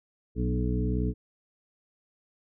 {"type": "harmonic tone with a mistuned harmonic", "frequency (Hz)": 61.3, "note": "B1", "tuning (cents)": -12, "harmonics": [1, 2, 3, 4, 5, 7], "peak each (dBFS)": [-28, -31, -33, -34, -35, -36], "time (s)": [0.35, 1.14], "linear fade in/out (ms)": 50, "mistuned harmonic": 3, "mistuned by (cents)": 29, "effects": []}